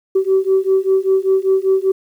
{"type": "beating tone pair", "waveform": "sine", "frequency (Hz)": [380.3, 385.4], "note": ["F#4", "G4"], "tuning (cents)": [48, -29], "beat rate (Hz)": 5.1, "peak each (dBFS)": -14, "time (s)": [0.15, 1.92], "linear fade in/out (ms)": 10, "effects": ["tanh soft clip ceiling -6 dBFS", "8-bit"]}